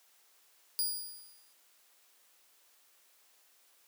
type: tone with exponential decay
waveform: 10% pulse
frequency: 4862 Hz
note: D#8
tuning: 41 cents flat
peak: -21 dBFS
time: 0.79-1.53 s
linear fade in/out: 0 ms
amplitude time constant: 160 ms
effects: white hiss -66 dBFS RMS until 3.87 s + high-pass 400 Hz 12 dB/octave